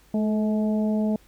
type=harmonic tone with a mistuned harmonic; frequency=213.7 Hz; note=G#3; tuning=50 cents sharp; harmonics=1 / 2 / 3 / 4; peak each=-21 / -32 / -31 / -41 dBFS; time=0.14-1.16 s; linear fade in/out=2 ms; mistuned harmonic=2; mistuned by=+29 cents; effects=added 50 Hz sine -56 dBFS peak until 1.27 s + pink hiss -58 dBFS RMS until 1.27 s